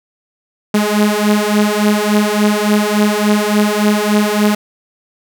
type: beating tone pair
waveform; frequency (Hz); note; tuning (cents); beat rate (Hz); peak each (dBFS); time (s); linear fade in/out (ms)
sawtooth; 207.7 / 211.2; G#3 / G#3; 0 / +29; 3.5; -10; 0.74-4.55; 5
effects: none